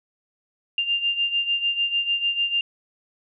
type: beating tone pair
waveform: sine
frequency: 2794 / 2800.7 Hz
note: F7 / F7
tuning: 0 / +4 cents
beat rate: 6.7 Hz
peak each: -22 / -27 dBFS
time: 0.78-2.61 s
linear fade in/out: 2 ms
effects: none